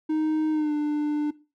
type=tone with pitch glide; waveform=triangle; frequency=311.1 to 297.7 Hz; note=D#4 to D4; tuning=0 to +24 cents; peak=-20 dBFS; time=0.09-1.31 s; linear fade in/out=10 ms; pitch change=-76 cents; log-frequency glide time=0.51-0.73 s; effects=noise-tail reverb RT60 0.3 s tail -18 dB re dry